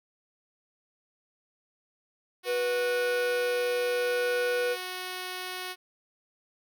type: tone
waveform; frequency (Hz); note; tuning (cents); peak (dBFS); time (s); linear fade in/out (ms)
5% pulse; 367.3; F#4; -13; -23; 2.43-5.76; 50
type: harmonic tone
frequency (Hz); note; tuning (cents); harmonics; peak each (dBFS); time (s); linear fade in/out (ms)
490; B4; -14; 1 / 3 / 5; -26 / -34 / -41; 2.45-4.77; 50
effects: none